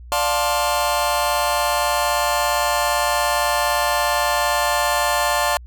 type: chord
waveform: sawtooth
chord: D minor seventh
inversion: none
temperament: just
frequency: 587.3 / 704.8 / 881 / 1057.2 Hz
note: D5 / F5 / A5 / C6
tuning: 0 / +16 / +2 / +18 cents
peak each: -19 dBFS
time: 0.12-5.57 s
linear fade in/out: 0 ms
effects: added 60 Hz sine -36 dBFS peak until 5.66 s